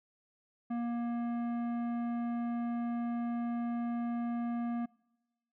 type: tone with tanh clipping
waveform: sine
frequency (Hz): 236.6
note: A#3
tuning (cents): +26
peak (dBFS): -34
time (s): 0.7-4.86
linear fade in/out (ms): 10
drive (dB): 13
effects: noise-tail reverb RT60 1.0 s tail -25 dB re dry